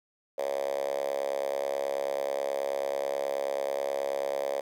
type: tone with high-pass filter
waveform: 5% pulse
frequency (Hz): 69.3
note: C#2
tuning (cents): 0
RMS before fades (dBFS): -31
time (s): 0.38-4.61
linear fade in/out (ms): 5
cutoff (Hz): 550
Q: 6.9
effects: none